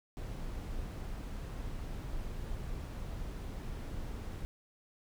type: noise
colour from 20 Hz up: brown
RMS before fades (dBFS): -40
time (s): 0.17-4.45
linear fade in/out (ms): 0
effects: none